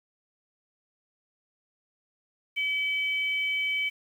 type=tone pair together; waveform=sine; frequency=2291 / 3058 Hz; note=D7 / G7; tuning=-44 / -44 cents; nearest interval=perfect fourth; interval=500 cents; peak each=-26 / -33 dBFS; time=2.56-3.9 s; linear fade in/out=20 ms; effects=9-bit